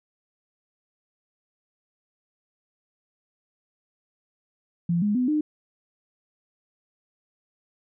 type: tone with pitch steps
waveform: sine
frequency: 171.2 / 207.2 / 250.7 / 303.3 Hz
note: F3 / G#3 / B3 / D#4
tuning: -34 / -4 / +26 / -44 cents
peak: -20 dBFS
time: 4.89-5.41 s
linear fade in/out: 5 ms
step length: 130 ms
effects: none